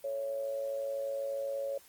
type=tone with amplitude modulation; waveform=sine; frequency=554.4 Hz; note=C#5; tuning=in tune; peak=-30 dBFS; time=0.04-1.78 s; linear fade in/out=5 ms; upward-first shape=sine; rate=112 Hz; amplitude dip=55%; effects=white hiss -59 dBFS RMS until 1.88 s + Opus 24 kbps

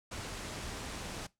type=low-pass noise; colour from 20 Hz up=pink; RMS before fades=-42 dBFS; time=0.11-1.27 s; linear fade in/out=10 ms; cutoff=9300 Hz; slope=24 dB/octave; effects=noise-tail reverb RT60 0.2 s tail -20 dB re dry

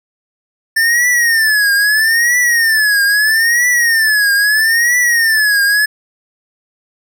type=tone with vibrato; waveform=square; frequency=1782 Hz; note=A6; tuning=22 cents sharp; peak=-10 dBFS; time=0.76-5.86 s; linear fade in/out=10 ms; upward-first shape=triangle; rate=0.77 Hz; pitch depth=180 cents each way; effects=none

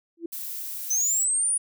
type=tone with exponential growth; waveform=sine; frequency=335.7 Hz; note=E4; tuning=32 cents sharp; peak=-25 dBFS; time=0.17-0.26 s; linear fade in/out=5 ms; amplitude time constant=19 ms
type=noise; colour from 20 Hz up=violet; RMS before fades=-34 dBFS; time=0.32-1.24 s; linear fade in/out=10 ms
type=linear sweep; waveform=sine; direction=up; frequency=6030 to 9740 Hz; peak=-21 dBFS; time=0.9-1.58 s; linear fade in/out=10 ms
effects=none

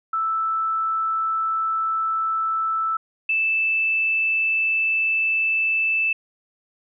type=tone pair in turn; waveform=sine; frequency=1318.5 / 2637 Hz; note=E6 / E7; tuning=0 / 0 cents; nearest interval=octave; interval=1200 cents; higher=second; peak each=-20 / -18 dBFS; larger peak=second; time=0.13-2.97 / 3.29-6.13 s; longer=neither; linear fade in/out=5 ms; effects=none

